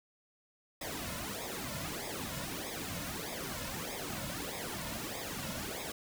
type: noise with flanger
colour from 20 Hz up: pink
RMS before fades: -40 dBFS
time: 0.81-5.92 s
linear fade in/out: 5 ms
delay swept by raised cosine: 0.68 to 2.58 ms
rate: 1.6 Hz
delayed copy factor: -0.8
effects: none